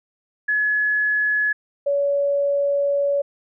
sine tone pair in turn, 1699 / 565.9 Hz, G#6 / C#5, +39 / +36 cents, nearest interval octave + perfect fifth, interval 1903 cents, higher first, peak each -17 dBFS, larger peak neither, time 0.48-1.53 / 1.86-3.22 s, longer second, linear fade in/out 10 ms, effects none

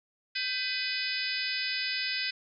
harmonic tone with a mistuned harmonic, 501 Hz, B4, 25 cents sharp, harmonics 3 / 4 / 5 / 6 / 7 / 8 / 9 / 10, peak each -38 / -37 / -36 / -41 / -41 / -39 / -39 / -35 dBFS, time 0.35-2.31 s, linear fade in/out 10 ms, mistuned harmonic 3, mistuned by +59 cents, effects none

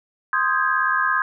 sine chord, Ab major seventh, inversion first, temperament equal with one note detuned, 1046.5 / 1244.5 / 1583.5 / 1661.2 Hz, C6 / Eb6 / G6 / Ab6, 0 / 0 / +17 / 0 cents, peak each -23 dBFS, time 0.33-1.22 s, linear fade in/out 2 ms, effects none

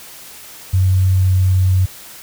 sine tone with pitch glide, 93.7 to 93.11 Hz, F#2 to F#2, +22 to +11 cents, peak -10 dBFS, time 0.73-1.86 s, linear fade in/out 10 ms, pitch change -11 cents, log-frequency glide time 1.13-1.36 s, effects white hiss -37 dBFS RMS until 2.22 s

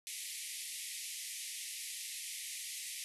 white band-pass noise, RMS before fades -44 dBFS, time 0.07-3.04 s, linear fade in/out 0 ms, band 1900 to 12000 Hz, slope 96 dB/octave, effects none

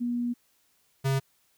sine / square tone pair in turn, 240.9 / 135.2 Hz, B3 / C#3, -43 / -43 cents, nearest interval minor seventh, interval 1000 cents, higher first, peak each -26 / -24 dBFS, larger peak second, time 0-0.34 / 1.04-1.2 s, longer first, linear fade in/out 20 ms, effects white hiss -68 dBFS RMS until 1.57 s

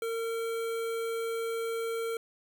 square tone with notch filter, 456.7 Hz, A#4, 36 cents flat, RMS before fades -33 dBFS, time 0.02-2.17 s, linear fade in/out 2 ms, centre 5100 Hz, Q 1.6, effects none

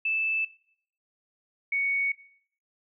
sine tone pair in turn, 2633 / 2227 Hz, E7 / C#7, -3 / +7 cents, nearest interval minor third, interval 290 cents, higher first, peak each -24 dBFS, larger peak neither, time 0.05-0.45 / 1.72-2.12 s, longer neither, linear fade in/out 5 ms, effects noise-tail reverb RT60 0.6 s tail -19 dB re dry

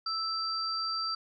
sine tone pair together, 1318.5 / 4694 Hz, E6 / D8, 0 / -2 cents, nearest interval octave + minor seventh, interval 2198 cents, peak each -34 / -32 dBFS, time 0.06-1.15 s, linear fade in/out 5 ms, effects none

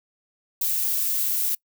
violet noise, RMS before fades -24 dBFS, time 0.61-1.55 s, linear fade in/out 5 ms, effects noise-tail reverb RT60 0.1 s tail -25 dB re dry

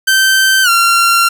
sawtooth tone with pitch glide, 1551 to 1373.8 Hz, G6 to F6, -19 to -29 cents, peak -4 dBFS, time 0.07-1.29 s, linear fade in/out 10 ms, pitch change -210 cents, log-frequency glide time 0.63-0.69 s, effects none

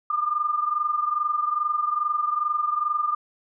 sine tone pair together, 1199.6 / 1222 Hz, D6 / D#6, +36 / -32 cents, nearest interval unison, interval 32 cents, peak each -23 / -27 dBFS, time 0.1-3.15 s, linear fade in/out 5 ms, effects none

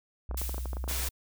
sine tone with pitch glide, 61.74 to 63.44 Hz, B1 to B1, 0 to +47 cents, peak -32 dBFS, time 0.29-1.09 s, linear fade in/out 0 ms, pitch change +47 cents, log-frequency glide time 0.57-0.9 s
clicks, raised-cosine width 1 ms, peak -25 dBFS, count 12, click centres 0.312 / 0.345 / 0.416 / 0.494 / 0.544 / 0.581 / 0.657 / 0.732 / 0.769 / 0.841 / 0.878 / 0.912 s
blue noise with exponential decay, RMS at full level -34 dBFS, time 0.37-1.11 s, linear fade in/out 5 ms, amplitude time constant 160 ms
white noise, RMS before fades -34 dBFS, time 0.88-1.09 s, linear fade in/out 10 ms
effects none

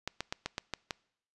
clicks, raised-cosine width 0.2 ms, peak -16 dBFS, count 7, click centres 0.076 / 0.206 / 0.325 / 0.46 / 0.581 / 0.737 / 0.908 s, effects noise-tail reverb RT60 0.7 s tail -25 dB re dry + resampled to 24000 Hz

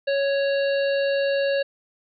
harmonic tone, 555 Hz, C#5, 2 cents sharp, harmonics 1 / 3 / 5 / 7 / 8, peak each -20 / -30 / -34 / -37 / -38 dBFS, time 0.07-1.63 s, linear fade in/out 10 ms, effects none

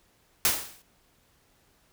white noise with exponential decay, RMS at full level -20 dBFS, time 0.45-0.82 s, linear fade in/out 1 ms, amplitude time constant 80 ms, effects pink hiss -65 dBFS RMS until 1.92 s

